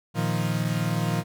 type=chord; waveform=40% pulse; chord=Bb suspended fourth; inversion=none; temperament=equal; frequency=116.54 / 155.56 / 174.61 Hz; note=Bb2 / Eb3 / F3; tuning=0 / 0 / 0 cents; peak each=-27 / -27 / -27 dBFS; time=0.14-1.24 s; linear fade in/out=50 ms; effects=none